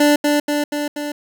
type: tone with echo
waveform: 25% pulse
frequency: 293.7 Hz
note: D4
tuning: in tune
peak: -7 dBFS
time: 0-0.16 s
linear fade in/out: 5 ms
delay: 240 ms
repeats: 4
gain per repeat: -3 dB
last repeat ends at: 1.12 s
effects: none